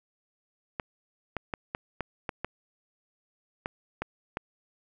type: clicks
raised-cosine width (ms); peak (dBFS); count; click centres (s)
0.5; -16; 10; 0.798 / 1.367 / 1.538 / 1.749 / 2.007 / 2.292 / 2.446 / 3.659 / 4.02 / 4.371
effects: none